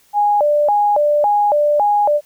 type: tone with vibrato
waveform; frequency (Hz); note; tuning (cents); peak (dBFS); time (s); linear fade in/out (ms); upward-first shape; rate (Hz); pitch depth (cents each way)
sine; 698.5; F5; 0; -11; 0.13-2.21; 50; square; 1.8; 290
effects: white hiss -54 dBFS RMS until 2.25 s

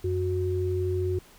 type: tone pair together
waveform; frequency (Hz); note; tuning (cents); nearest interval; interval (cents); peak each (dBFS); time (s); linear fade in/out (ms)
sine; 91.28 / 366.7; F#2 / F#4; -23 / -15; 2 octaves; 2408; -27; 0.04-1.19; 5
effects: pink hiss -54 dBFS RMS until 1.38 s

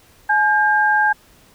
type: tone pair together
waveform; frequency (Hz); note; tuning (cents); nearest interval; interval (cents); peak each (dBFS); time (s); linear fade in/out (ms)
sine; 847.9 / 1603; G#5 / G6; +36 / +38; major seventh; 1102; -16 / -15; 0.29-1.13; 10
effects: pink hiss -51 dBFS RMS until 1.54 s

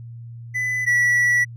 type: tone pair in turn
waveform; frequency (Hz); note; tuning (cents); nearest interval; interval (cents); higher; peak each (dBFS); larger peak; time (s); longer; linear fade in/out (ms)
triangle; 2000 / 1947.6; B6 / B6; +21 / -25; unison; 46; first; -19 / -13; second; 0.54-0.86 / 0.86-1.45; second; 20
effects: added 117 Hz sine -34 dBFS peak until 1.56 s

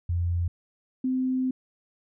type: tone pair in turn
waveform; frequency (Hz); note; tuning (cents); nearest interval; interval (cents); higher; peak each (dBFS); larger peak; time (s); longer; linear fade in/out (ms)
sine; 86.6 / 257.9; F2 / C4; -14 / -25; octave + perfect fifth; 1889; second; -23; neither; 0.09-0.48 / 1.04-1.51; second; 5
effects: none

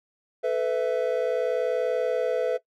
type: chord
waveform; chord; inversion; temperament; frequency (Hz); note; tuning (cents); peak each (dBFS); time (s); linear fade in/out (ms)
triangle; A suspended second; none; equal with one note detuned; 440 / 500.5 / 659.3; A4 / B4 / E5; 0 / +23 / 0; -26 / -23 / -26; 0.43-2.58; 20
effects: noise-tail reverb RT60 0.1 s tail -19 dB re dry

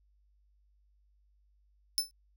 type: tone with exponential decay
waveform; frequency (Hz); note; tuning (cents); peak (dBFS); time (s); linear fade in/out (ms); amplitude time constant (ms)
sawtooth; 5274; E8; 0; -20; 1.98-2.11; 0; 27
effects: added 50 Hz sine -65 dBFS peak until 2.36 s

